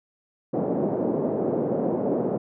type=band-pass noise; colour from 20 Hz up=white; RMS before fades=-25 dBFS; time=0.53-2.38 s; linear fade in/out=10 ms; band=160 to 560 Hz; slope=24 dB/octave; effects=none